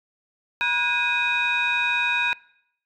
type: tone cluster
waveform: sine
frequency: 962 / 1462 / 1626 / 2495 / 3784 Hz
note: B5 / F#6 / G#6 / D#7 / A#7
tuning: -46 / -21 / -37 / +4 / +25 cents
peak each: -28 / -30 / -27 / -22 / -31 dBFS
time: 0.61-2.33 s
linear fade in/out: 0 ms
effects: noise-tail reverb RT60 0.7 s tail -22 dB re dry + tanh soft clip ceiling -12 dBFS